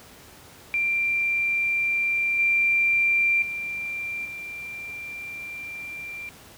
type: tone with level steps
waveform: sine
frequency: 2367 Hz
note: D7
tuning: 13 cents sharp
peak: -21 / -18 / -28 / -33 dBFS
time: 0.74-6.29 s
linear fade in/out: 0 ms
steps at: 2.39 / 3.42 / 4.25 s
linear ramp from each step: 2 ms
effects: pink hiss -48 dBFS RMS until 6.57 s + high-pass 60 Hz 12 dB/octave